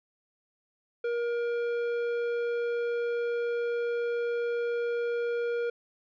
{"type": "tone with tanh clipping", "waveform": "sine", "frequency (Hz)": 473.6, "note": "A#4", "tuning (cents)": 27, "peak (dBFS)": -29, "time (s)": [1.04, 5.7], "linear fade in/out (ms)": 5, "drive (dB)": 11, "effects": []}